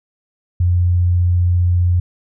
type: tone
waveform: sine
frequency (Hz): 88.5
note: F2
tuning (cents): +23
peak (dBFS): -11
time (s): 0.6-2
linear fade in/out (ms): 5
effects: none